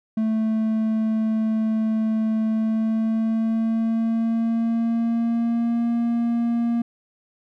triangle tone with pitch glide, 220 to 234.4 Hz, A3 to A#3, 0 to +10 cents, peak -17 dBFS, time 0.17-6.82 s, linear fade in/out 5 ms, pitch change +110 cents, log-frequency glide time 2.47-5.88 s, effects none

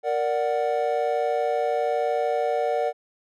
triangle chord, Bb augmented, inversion none, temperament equal, 466.2 / 587.3 / 740 Hz, Bb4 / D5 / F#5, 0 / 0 / 0 cents, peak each -24 dBFS, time 0.03-2.93 s, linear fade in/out 50 ms, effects none

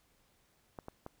clicks, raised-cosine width 1 ms, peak -29 dBFS, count 3, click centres 0.788 / 0.884 / 1.064 s, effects pink hiss -71 dBFS RMS until 1.2 s

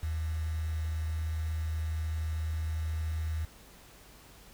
sine tone with quantisation, 79.4 Hz, D#2, 36 cents sharp, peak -30 dBFS, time 0.03-3.45 s, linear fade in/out 0 ms, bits 8, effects added 50 Hz sine -59 dBFS peak until 4.53 s + pink hiss -55 dBFS RMS until 4.53 s

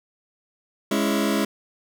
sawtooth chord, C# minor, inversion second, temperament just, 207.9 / 277.2 / 332.6 Hz, G#3 / C#4 / E4, +2 / 0 / +16 cents, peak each -19 / -21 / -22 dBFS, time 0.91-1.45 s, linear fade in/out 5 ms, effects none

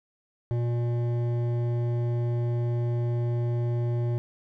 sine tone with hard clipping, 119.4 Hz, A#2, 42 cents sharp, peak -26 dBFS, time 0.51-4.18 s, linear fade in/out 0 ms, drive 11 dB, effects none

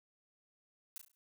blue noise with echo, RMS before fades -45 dBFS, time 0.96-0.98 s, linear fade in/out 0 ms, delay 34 ms, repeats 5, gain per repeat -7 dB, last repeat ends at 1.15 s, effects none

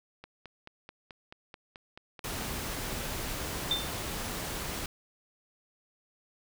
click train, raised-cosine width 0.3 ms, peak -29 dBFS, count 11, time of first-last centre 0.24-2.409 s, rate 4.61 Hz
pink noise, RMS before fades -36 dBFS, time 2.24-4.86 s, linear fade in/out 2 ms
sine tone with exponential decay, 3577 Hz, A7, 28 cents sharp, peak -23 dBFS, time 3.71-3.96 s, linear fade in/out 2 ms, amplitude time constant 53 ms
effects none

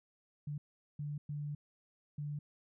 sine tone bursts at uneven times, 146.83 Hz, D3, in tune, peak -37 dBFS, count 4, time 0.47-0.58 / 0.99-1.18 / 1.29-1.55 / 2.18-2.39 s, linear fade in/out 5 ms, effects none

